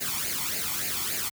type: noise with flanger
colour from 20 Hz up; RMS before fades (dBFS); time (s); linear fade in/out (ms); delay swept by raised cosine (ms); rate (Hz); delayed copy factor
white; -30; 0-1.3; 20; 0.43 to 0.93; 3.5; +0.7
effects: high-pass 60 Hz 12 dB/octave